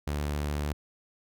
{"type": "tone", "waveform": "sawtooth", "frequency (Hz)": 73.42, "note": "D2", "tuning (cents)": 0, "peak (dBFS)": -25, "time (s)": [0.07, 0.73], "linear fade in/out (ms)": 5, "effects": []}